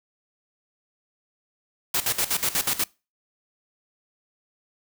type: noise with tremolo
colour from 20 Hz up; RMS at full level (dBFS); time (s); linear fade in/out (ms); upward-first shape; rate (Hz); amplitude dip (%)
white; -23; 1.94-2.84; 5; square; 8.2; 80
effects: noise-tail reverb RT60 0.3 s tail -25 dB re dry